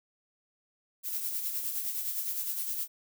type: noise with tremolo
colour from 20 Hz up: violet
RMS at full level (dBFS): -32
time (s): 1.03-2.88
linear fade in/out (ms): 50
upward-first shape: sine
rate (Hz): 9.7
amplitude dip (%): 45
effects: none